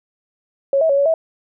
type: tone with pitch steps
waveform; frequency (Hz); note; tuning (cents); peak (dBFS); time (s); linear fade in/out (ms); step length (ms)
sine; 551 / 645 / 557 / 563 / 648; C#5 / E5 / C#5 / C#5 / E5; -11 / -38 / +8 / +27 / -30; -12; 0.73-1.14; 2; 82
effects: none